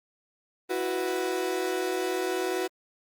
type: chord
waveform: 35% pulse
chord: E suspended second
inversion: none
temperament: equal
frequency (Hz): 329.6 / 370 / 493.9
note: E4 / F#4 / B4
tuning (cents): 0 / 0 / 0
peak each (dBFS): -33 / -27 / -32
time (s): 0.69-2.68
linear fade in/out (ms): 20
effects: Opus 32 kbps